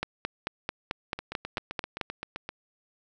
two click trains, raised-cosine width 0.3 ms, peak -13 / -19 dBFS, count 10 / 11, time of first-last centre 0.03-2.012 / 1.19-2.49 s, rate 4.54 / 7.69 Hz, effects none

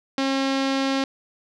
sawtooth tone with low-pass filter, 270 Hz, C#4, 45 cents flat, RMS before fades -23 dBFS, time 0.18-1.04 s, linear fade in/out 2 ms, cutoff 4600 Hz, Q 1.7, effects none

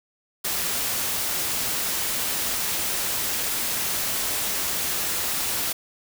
white noise, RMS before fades -26 dBFS, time 0.44-5.73 s, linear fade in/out 10 ms, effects none

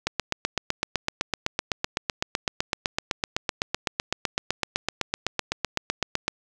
click train, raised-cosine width 0.2 ms, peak -6 dBFS, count 50, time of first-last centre 0.07-6.28 s, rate 7.89 Hz, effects none

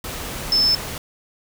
sine tone in noise, 5260 Hz, E8, 5 cents flat, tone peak -14 dBFS, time 0.52-0.75 s, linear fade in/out 2 ms, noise pink, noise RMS -30 dBFS, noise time 0.04-0.98 s, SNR +13 dB, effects none

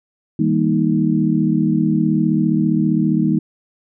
sine tone cluster, 160.5 / 200 / 235.2 / 314 Hz, E3 / G3 / A#3 / D#4, -46 / +35 / +16 / +16 cents, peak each -19 dBFS, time 0.39-3.39 s, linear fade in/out 5 ms, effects none

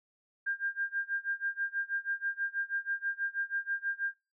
sine tone with tremolo, 1600 Hz, G6, 35 cents sharp, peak -28 dBFS, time 0.46-4.14 s, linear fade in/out 10 ms, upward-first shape sine, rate 6.2 Hz, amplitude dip 95%, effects noise-tail reverb RT60 0.3 s tail -26 dB re dry

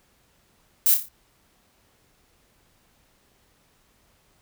violet noise with echo, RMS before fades -18 dBFS, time 0.86-0.94 s, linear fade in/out 0 ms, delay 29 ms, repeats 5, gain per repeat -6 dB, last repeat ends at 1.085 s, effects pink hiss -63 dBFS RMS until 4.41 s

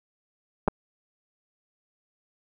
clicks, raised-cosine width 1 ms, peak -9 dBFS, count 2, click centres 0.678 / 0.683 s, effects none

